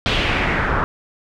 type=noise with low-pass filter sweep; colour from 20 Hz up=pink; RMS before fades=-19 dBFS; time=0.06-0.84 s; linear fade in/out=0 ms; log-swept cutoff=3500 to 1300 Hz; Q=2.5; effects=none